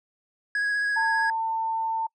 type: tone with vibrato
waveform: triangle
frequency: 1661.2 Hz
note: G#6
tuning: in tune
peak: -21 dBFS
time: 0.55-1.3 s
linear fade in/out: 2 ms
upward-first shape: triangle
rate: 15 Hz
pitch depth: 17 cents each way
type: tone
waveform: sine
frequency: 897 Hz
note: A5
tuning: 33 cents sharp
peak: -24 dBFS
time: 0.96-2.07 s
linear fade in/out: 10 ms
effects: noise-tail reverb RT60 0.1 s tail -26 dB re dry + resampled to 22050 Hz